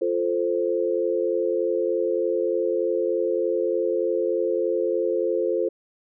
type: chord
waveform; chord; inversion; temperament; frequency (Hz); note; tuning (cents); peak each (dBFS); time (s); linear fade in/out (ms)
sine; F major; none; equal; 349.2 / 440 / 523.3; F4 / A4 / C5; 0 / 0 / 0; -25; 0.01-5.69; 10
effects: none